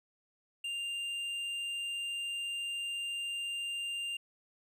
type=tone with hard clipping; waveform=triangle; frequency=2794 Hz; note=F7; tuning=in tune; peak=-36 dBFS; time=0.64-4.17 s; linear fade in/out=5 ms; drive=9 dB; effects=none